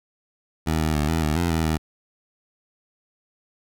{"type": "tone with pitch steps", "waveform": "15% pulse", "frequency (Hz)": [79.6, 78.4, 74.4, 81.4, 76.2, 86, 80.9, 78.9], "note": ["D#2", "D#2", "D2", "E2", "D#2", "F2", "E2", "D#2"], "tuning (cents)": [40, 14, 23, -21, -36, -26, -32, 25], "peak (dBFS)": -14, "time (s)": [0.66, 1.78], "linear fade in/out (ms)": 20, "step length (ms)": 140, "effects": []}